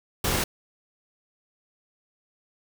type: noise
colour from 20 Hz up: pink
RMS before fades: -25 dBFS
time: 0.24-0.44 s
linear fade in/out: 5 ms
effects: none